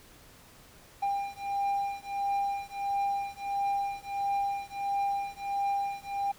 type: beating tone pair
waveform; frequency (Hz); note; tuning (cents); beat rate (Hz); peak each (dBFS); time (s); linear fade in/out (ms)
triangle; 798 / 799.5; G5 / G5; +31 / +34; 1.5; -30; 1.02-6.32; 10
effects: pink hiss -55 dBFS RMS until 6.38 s